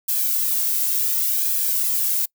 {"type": "noise with flanger", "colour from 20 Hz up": "violet", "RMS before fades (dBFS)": -21, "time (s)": [0.08, 2.26], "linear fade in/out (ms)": 10, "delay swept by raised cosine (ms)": [1.2, 1.91], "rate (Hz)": 0.69, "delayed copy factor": 0.55, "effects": ["noise-tail reverb RT60 0.1 s tail -26 dB re dry"]}